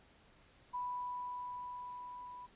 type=tone with level ramp; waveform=sine; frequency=987.8 Hz; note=B5; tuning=in tune; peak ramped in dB=-36 to -47 dBFS; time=0.73-2.47 s; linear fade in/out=20 ms; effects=pink hiss -65 dBFS RMS until 2.55 s + resampled to 8000 Hz